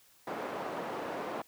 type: band-pass noise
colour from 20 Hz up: white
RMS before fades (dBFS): -38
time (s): 0.27-1.42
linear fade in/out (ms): 5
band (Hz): 270 to 820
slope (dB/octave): 12
effects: white hiss -63 dBFS RMS until 1.47 s